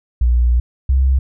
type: tone pair in turn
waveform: sine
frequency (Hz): 60.1 / 66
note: B1 / C2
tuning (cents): -46 / +16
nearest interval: major second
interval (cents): 162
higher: second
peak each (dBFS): -10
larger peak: neither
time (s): 0.21-0.6 / 0.89-1.19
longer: first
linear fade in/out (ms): 5
effects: none